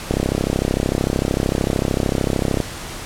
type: click train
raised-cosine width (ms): 2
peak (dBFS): -4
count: 84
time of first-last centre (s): 0.11-2.602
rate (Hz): 33.3
effects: pink hiss -31 dBFS RMS until 3.05 s + low-pass 11000 Hz 12 dB/octave